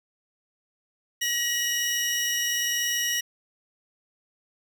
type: tone cluster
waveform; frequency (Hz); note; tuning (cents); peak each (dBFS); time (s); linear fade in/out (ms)
40% pulse; 1907 / 2931 / 5680; A#6 / F#7 / F8; +39 / -17 / +28; -28; 1.21-3.21; 10
effects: none